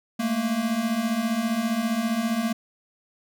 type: beating tone pair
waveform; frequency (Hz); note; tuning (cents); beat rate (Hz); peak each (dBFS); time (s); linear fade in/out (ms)
square; 215.8 / 230.8; A3 / A#3; -33 / -17; 15; -29 / -25; 0.19-2.53; 10
effects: none